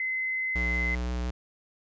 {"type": "tone", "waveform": "sine", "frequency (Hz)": 2050, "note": "C7", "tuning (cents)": -36, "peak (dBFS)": -27, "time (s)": [0, 0.95], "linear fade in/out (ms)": 2}
{"type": "tone with vibrato", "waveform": "square", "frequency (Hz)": 61.1, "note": "B1", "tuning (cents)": -18, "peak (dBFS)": -29, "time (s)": [0.55, 1.31], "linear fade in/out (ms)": 10, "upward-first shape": "triangle", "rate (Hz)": 5.7, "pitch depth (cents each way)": 17}
{"type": "noise with exponential decay", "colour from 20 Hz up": "violet", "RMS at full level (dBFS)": -42, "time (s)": [0.74, 0.87], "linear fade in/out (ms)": 2, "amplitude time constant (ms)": 28}
{"effects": ["resampled to 16000 Hz"]}